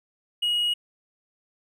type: tone with hard clipping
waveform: sine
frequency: 2894 Hz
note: F#7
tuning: 39 cents flat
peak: -22 dBFS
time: 0.42-0.74 s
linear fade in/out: 10 ms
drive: 2 dB
effects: none